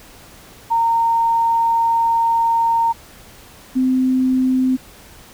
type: tone pair in turn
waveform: sine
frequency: 920 / 258.2 Hz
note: A#5 / C4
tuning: -23 / -23 cents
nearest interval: octave + minor seventh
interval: 2200 cents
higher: first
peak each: -13 dBFS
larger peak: neither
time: 0.7-2.93 / 3.75-4.77 s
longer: first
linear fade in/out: 20 ms
effects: pink hiss -43 dBFS RMS until 5.33 s